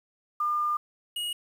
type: tone pair in turn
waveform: sine / square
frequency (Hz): 1204 / 2887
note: D6 / F#7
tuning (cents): +43 / -43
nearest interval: octave + minor third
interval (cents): 1514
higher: second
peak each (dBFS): -24 / -30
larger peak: first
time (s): 0.4-0.77 / 1.16-1.33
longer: first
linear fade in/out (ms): 5
effects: 9-bit